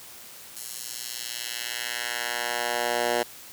10% pulse tone with high-pass filter sweep, 120 Hz, B2, 49 cents flat, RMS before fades -30 dBFS, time 0.56-3.23 s, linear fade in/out 5 ms, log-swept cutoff 7900 to 470 Hz, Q 0.94, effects white hiss -45 dBFS RMS until 3.52 s + high-pass 60 Hz 12 dB/octave

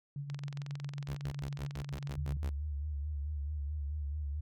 sine tone with tremolo, 141.9 Hz, C#3, 41 cents sharp, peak -35 dBFS, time 0.16-2.37 s, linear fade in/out 2 ms, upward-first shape triangle, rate 7.5 Hz, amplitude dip 60%
click train, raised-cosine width 0.2 ms, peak -29 dBFS, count 41, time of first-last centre 0.3-2.118 s, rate 22 Hz
sawtooth tone bursts, 68.5 Hz, C#2, 20 cents flat, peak -35 dBFS, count 9, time 1.08-2.497 s, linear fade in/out 10 ms, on 73 ms, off 95 ms
sine tone with vibrato, 73.42 Hz, D2, in tune, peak -34 dBFS, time 2.17-4.41 s, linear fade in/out 10 ms, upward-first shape sine, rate 4.6 Hz, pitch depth 72 cents each way
effects none

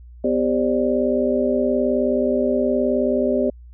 sine tone cluster, 250.6 / 395.8 / 536 / 595 Hz, B3 / G4 / C5 / D5, +25 / +17 / +42 / +22 cents, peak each -21 / -22 / -24 / -22 dBFS, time 0.24-3.5 s, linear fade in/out 5 ms, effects added 60 Hz sine -39 dBFS peak until 3.73 s

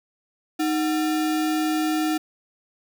sine tone with sample-and-hold, 311.1 Hz, D#4, in tune, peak -20 dBFS, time 0.59-2.18 s, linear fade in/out 10 ms, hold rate 1050 Hz, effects none

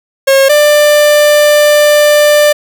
45% pulse tone pair in turn, 542 / 593 Hz, C#5 / D5, -39 / +17 cents, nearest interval major second, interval 156 cents, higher second, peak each -4 dBFS, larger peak neither, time 0.27-0.49 / 0.49-2.53 s, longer second, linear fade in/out 10 ms, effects 7-bit

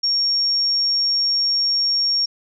sine tone, 5540 Hz, F8, 15 cents flat, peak -16 dBFS, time 0.03-2.26 s, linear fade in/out 10 ms, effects none

